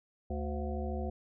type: harmonic tone with a mistuned harmonic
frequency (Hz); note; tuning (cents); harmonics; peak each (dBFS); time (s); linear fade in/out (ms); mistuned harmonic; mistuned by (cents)
73.42; D2; 0; 1 / 3 / 5 / 7 / 9 / 10; -35 / -40 / -42 / -43 / -45 / -45; 0.3-1.1; 5; 9; +52
effects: none